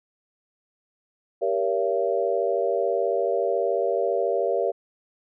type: chord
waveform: sine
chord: G diminished seventh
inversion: none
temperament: just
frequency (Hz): 392 / 470.4 / 564.5 / 677.4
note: G4 / Bb4 / Db5 / Fb5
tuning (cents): 0 / +16 / +31 / +47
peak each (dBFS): -27 / -26 / -26 / -27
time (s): 1.41-4.72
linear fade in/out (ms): 20
effects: none